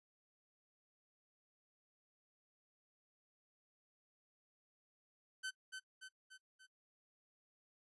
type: tone with echo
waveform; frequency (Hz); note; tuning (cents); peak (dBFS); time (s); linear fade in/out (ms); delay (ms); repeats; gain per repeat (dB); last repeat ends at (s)
sawtooth; 1528; G6; -45; -37; 5.43-5.51; 20; 290; 4; -5; 6.67
effects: noise-tail reverb RT60 0.1 s tail -19 dB re dry + resampled to 24000 Hz